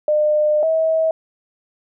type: tone pair in turn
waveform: sine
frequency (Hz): 604 / 642.7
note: D5 / E5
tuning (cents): +48 / -44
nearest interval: minor second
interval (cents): 108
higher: second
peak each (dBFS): -13 / -14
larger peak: first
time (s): 0.08-0.63 / 0.63-1.11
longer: first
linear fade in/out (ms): 2
effects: none